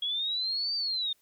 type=linear two-way sweep; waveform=sine; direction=up then down; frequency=3302 to 4668 to 3627 Hz; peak=-28 dBFS; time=0.02-1.13 s; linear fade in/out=5 ms; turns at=0.75 s; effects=white hiss -69 dBFS RMS until 1.21 s